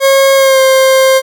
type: tone with pitch glide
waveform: 40% pulse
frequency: 543 to 528.5 Hz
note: C#5 to C5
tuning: -36 to +17 cents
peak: -4 dBFS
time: 0-1.22 s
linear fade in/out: 50 ms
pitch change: -47 cents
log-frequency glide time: 0.35-0.6 s
effects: none